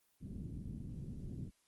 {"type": "low-pass noise", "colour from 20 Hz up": "white", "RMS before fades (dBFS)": -45, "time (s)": [0.2, 1.51], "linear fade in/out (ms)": 50, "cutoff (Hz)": 230, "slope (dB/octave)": 24, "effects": ["white hiss -75 dBFS RMS until 1.67 s", "Opus 24 kbps"]}